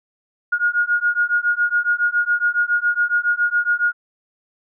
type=beating tone pair; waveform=sine; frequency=1430 / 1437.2 Hz; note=F6 / F6; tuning=+41 / +49 cents; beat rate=7.2 Hz; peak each=-19 dBFS; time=0.52-3.93 s; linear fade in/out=10 ms; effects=none